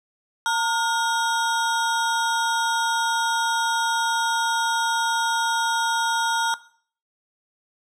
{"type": "ring-modulated tone", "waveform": "square", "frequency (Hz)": 1171, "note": "D6", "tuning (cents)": -5, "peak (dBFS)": -17, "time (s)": [0.46, 6.54], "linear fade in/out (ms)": 0, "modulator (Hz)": 256, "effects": ["noise-tail reverb RT60 0.5 s tail -18 dB re dry", "low-pass 10000 Hz 12 dB/octave"]}